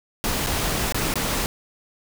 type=noise with dropouts; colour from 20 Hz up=pink; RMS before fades=-24 dBFS; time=0.24-1.46 s; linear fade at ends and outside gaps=0 ms; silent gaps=0.463-0.47 / 0.923-0.945 / 1.139-1.156 s; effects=none